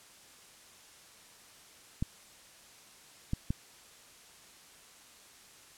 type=clicks; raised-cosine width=5 ms; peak=-18 dBFS; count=3; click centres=2.025 / 3.334 / 3.505 s; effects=white hiss -56 dBFS RMS until 5.77 s + low-pass 10000 Hz 12 dB/octave